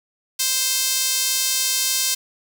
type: tone with high-pass filter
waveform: sawtooth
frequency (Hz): 523.3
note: C5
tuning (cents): 0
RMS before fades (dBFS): -21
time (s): 0.39-2.15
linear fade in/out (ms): 10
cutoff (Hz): 5000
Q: 0.95
effects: none